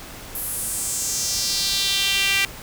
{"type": "tone with high-pass filter sweep", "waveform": "sawtooth", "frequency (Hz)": 393, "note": "G4", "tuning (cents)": 4, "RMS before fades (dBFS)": -23, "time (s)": [0.35, 2.45], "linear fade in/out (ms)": 0, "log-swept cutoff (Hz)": [12000, 2300], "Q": 2.7, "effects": ["pink hiss -38 dBFS RMS until 2.62 s"]}